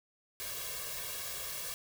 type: noise with comb filter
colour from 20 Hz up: white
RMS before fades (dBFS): -40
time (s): 0.4-1.74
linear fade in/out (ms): 0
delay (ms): 1.8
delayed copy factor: +1
effects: none